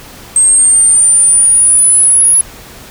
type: linear sweep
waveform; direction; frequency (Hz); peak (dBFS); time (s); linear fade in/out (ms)
sine; up; 8330 to 10550; -3; 0.36-2.41; 2
effects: tanh soft clip ceiling 0 dBFS + pink hiss -33 dBFS RMS until 2.9 s